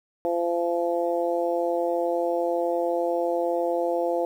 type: harmonic tone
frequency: 171.6 Hz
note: F3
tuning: 30 cents flat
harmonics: 2 / 3 / 4 / 5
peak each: -28 / -25 / -28 / -34 dBFS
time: 0.25-4.25 s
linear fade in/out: 0 ms
effects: 9-bit

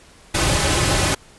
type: noise with comb filter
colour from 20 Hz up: pink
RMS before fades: -18 dBFS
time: 0.34-1.15 s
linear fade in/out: 10 ms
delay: 4.3 ms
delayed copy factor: -0.6
effects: pink hiss -48 dBFS RMS until 1.38 s + resampled to 24000 Hz

